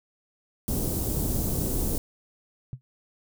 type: band-stop noise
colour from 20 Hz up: pink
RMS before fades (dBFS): -27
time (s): 0.68-1.98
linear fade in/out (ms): 0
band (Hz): 400 to 10000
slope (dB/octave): 12
type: tone with exponential decay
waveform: sine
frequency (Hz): 127.5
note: C3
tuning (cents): -44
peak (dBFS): -27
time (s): 2.73-2.81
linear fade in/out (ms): 0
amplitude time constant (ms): 16
effects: none